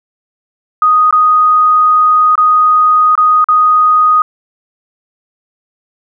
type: tone with dropouts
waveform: sine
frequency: 1244.5 Hz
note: D#6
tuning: in tune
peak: -5 dBFS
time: 0.82-4.22 s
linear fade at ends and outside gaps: 2 ms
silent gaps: 1.109-1.126 / 2.355-2.378 / 3.154-3.177 / 3.443-3.486 s
effects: none